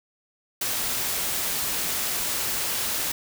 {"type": "noise", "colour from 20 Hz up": "white", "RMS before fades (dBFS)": -27, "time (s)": [0.61, 3.12], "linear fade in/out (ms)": 5, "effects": []}